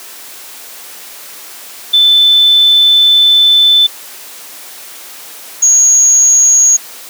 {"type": "tone pair in turn", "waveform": "sine", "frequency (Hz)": [3520, 6645], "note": ["A7", "G#8"], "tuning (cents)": [0, 0], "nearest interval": "major seventh", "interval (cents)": 1100, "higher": "second", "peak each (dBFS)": -4, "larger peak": "neither", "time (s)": [[1.93, 3.87], [5.62, 6.77]], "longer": "first", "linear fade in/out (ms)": 10, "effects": ["white hiss -31 dBFS RMS until 7.09 s", "high-pass 300 Hz 12 dB/octave"]}